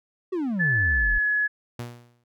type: exponential sweep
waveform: triangle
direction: down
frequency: 390 to 34.65 Hz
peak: -22 dBFS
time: 0.32-1.19 s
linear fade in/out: 10 ms
type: tone with pitch glide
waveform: sine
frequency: 1734 to 1695.4 Hz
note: A6 to G#6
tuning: -26 to +35 cents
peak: -20 dBFS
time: 0.59-1.48 s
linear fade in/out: 20 ms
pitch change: -39 cents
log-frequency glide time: 0.94-1.24 s
type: tone with exponential decay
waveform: sawtooth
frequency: 120 Hz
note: B2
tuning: 49 cents flat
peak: -26 dBFS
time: 1.79-2.24 s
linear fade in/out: 5 ms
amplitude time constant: 97 ms
effects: none